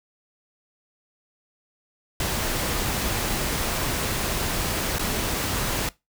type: noise with dropouts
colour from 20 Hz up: pink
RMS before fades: -26 dBFS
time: 2.2-5.89 s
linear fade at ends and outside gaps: 2 ms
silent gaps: 4.985-4.993 s
effects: noise-tail reverb RT60 0.2 s tail -20 dB re dry